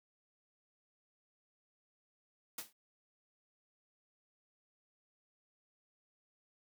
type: noise with exponential decay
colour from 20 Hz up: white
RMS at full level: -38 dBFS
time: 2.58-2.73 s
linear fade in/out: 5 ms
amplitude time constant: 32 ms
effects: high-pass 150 Hz 12 dB/octave